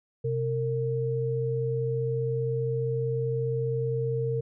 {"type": "tone pair together", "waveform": "sine", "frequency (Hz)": [128.6, 457.6], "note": ["C3", "A#4"], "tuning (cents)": [-30, -32], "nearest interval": "octave + minor seventh", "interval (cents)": 2198, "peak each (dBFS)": -28, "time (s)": [0.24, 4.41], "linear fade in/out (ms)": 10, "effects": []}